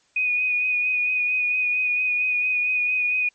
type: tone with vibrato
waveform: sine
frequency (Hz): 2480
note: D#7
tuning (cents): -6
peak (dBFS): -19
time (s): 0.16-3.29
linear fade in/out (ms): 5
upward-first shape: sine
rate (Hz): 4.4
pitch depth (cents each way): 23
effects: white hiss -63 dBFS RMS until 3.34 s + MP3 32 kbps